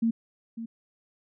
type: tone with echo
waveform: sine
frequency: 228.4 Hz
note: A#3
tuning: 35 cents flat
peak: -21 dBFS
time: 0.02-0.11 s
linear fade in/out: 10 ms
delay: 550 ms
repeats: 1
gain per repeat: -12 dB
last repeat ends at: 0.66 s
effects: none

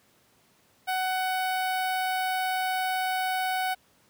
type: tone with notch filter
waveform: sawtooth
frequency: 747 Hz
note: F#5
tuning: 16 cents sharp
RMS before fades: -28 dBFS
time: 0.87-3.75 s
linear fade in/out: 20 ms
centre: 6700 Hz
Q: 1.2
effects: pink hiss -63 dBFS RMS until 4.09 s + high-pass 100 Hz 12 dB/octave

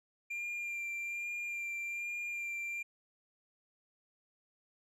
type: tone with vibrato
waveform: triangle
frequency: 2386 Hz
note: D7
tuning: 27 cents sharp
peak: -35 dBFS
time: 0.3-2.83 s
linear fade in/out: 10 ms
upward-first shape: sine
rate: 1.2 Hz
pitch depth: 17 cents each way
effects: resampled to 32000 Hz

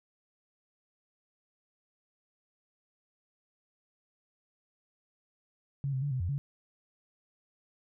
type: tone with pitch steps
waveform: sine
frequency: 139.1 / 131.2 / 143.7 / 129 / 87.8 / 141 Hz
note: C#3 / C3 / D3 / C3 / F2 / C#3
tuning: +6 / +5 / -37 / -24 / +10 / +30 cents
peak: -29 dBFS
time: 5.84-6.38 s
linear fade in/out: 0 ms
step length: 90 ms
effects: none

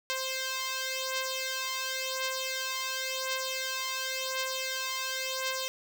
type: beating tone pair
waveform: 5% pulse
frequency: 523.3 / 524.23 Hz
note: C5 / C5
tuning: 0 / +3 cents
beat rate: 0.93 Hz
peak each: -25 / -21 dBFS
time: 0.1-5.68 s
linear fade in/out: 0 ms
effects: none

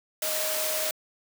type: tone in noise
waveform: sine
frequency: 622.3 Hz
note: D#5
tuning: in tune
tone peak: -32 dBFS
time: 0.22-0.91 s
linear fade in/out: 2 ms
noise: white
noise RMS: -29 dBFS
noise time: 0.22-0.91 s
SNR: -6 dB
effects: high-pass 400 Hz 12 dB/octave

